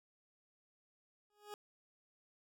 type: tone with exponential growth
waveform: 20% pulse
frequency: 415.3 Hz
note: G#4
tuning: in tune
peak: -38 dBFS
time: 1.3-1.54 s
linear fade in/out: 1 ms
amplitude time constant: 51 ms
effects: none